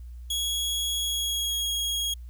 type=tone with pitch glide; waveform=sawtooth; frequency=3332 to 3292 Hz; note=G#7 to G#7; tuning=+5 to -16 cents; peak=-23 dBFS; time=0.3-2.14 s; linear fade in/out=5 ms; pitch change=-21 cents; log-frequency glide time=0.99-1.7 s; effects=added 60 Hz sine -38 dBFS peak until 2.29 s + white hiss -68 dBFS RMS until 2.29 s